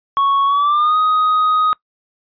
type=tone with pitch glide; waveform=triangle; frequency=1108.7 to 1251.7 Hz; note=C#6 to D#6; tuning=0 to +10 cents; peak=-10 dBFS; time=0.17-1.73 s; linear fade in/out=0 ms; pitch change=+210 cents; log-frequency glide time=0.46-0.97 s; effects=noise-tail reverb RT60 0.1 s tail -23 dB re dry + resampled to 11025 Hz